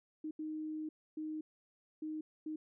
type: tone bursts at uneven times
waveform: sine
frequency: 310.3 Hz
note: D#4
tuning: 5 cents flat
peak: -38 dBFS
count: 5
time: 0.24-0.31 / 0.39-0.89 / 1.17-1.41 / 2.02-2.21 / 2.46-2.56 s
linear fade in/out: 5 ms
effects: none